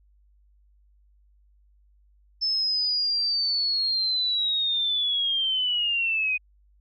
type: linear sweep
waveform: sine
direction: down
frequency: 5274 to 2480 Hz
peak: -22 dBFS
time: 2.41-6.38 s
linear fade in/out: 20 ms
effects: added 50 Hz sine -57 dBFS peak until 6.8 s